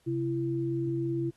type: tone pair together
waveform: sine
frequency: 133.3 / 335.9 Hz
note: C3 / E4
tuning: +33 / +33 cents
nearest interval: octave + major third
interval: 1600 cents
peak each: -32 / -29 dBFS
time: 0.06-1.31 s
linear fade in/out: 20 ms
effects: pink hiss -68 dBFS RMS until 1.36 s + AAC 32 kbps